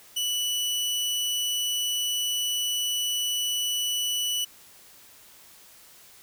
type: tone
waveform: sawtooth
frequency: 2960 Hz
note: F#7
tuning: in tune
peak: -22 dBFS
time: 0.16-4.45 s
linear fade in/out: 10 ms
effects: white hiss -52 dBFS RMS until 6.22 s